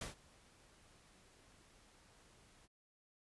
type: noise with ADSR envelope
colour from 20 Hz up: pink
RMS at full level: -43 dBFS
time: 0.01-2.68 s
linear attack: 4 ms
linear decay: 130 ms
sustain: -23 dB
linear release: 34 ms
effects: resampled to 24000 Hz